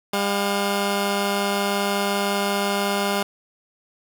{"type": "tone pair together", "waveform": "10% pulse", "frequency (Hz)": [200.7, 715.2], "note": ["G3", "F5"], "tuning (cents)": [41, 41], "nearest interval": "octave + minor seventh", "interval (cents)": 2200, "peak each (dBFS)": [-13, -20], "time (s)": [0.13, 3.23], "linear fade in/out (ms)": 5, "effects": []}